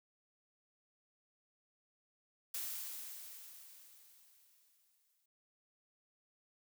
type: noise with exponential decay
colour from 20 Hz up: blue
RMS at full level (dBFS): -40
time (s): 2.54-5.26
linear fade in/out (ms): 5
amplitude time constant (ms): 590
effects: noise-tail reverb RT60 0.2 s tail -26 dB re dry